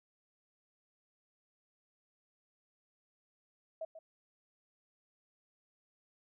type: tone with echo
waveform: sine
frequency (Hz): 645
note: E5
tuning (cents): -38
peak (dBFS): -37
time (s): 3.81-3.85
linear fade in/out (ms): 5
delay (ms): 140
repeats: 1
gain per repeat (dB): -11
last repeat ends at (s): 3.99
effects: none